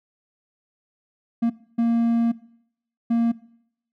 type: tone bursts at uneven times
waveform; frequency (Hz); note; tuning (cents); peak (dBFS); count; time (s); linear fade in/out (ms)
triangle; 232.3; A#3; -6; -15; 3; 1.42-1.5 / 1.78-2.32 / 3.1-3.32; 10
effects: noise-tail reverb RT60 0.7 s tail -20 dB re dry